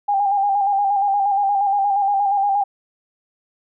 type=tone with vibrato; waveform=sine; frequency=801 Hz; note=G5; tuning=37 cents sharp; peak=-15 dBFS; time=0.08-2.64 s; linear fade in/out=10 ms; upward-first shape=square; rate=8.5 Hz; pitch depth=39 cents each way; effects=none